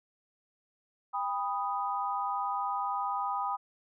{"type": "chord", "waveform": "sine", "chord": "G augmented", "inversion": "none", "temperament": "equal with one note detuned", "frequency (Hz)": [800, 987.8, 1244.5], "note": ["G5", "B5", "D#6"], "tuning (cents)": [35, 0, 0], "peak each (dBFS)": -34, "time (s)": [1.13, 3.57], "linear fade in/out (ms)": 20, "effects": []}